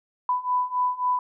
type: beating tone pair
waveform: sine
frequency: 994 / 997.7 Hz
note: B5 / B5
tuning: +11 / +17 cents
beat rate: 3.7 Hz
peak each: -26 / -24 dBFS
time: 0.29-1.19 s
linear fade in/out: 2 ms
effects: none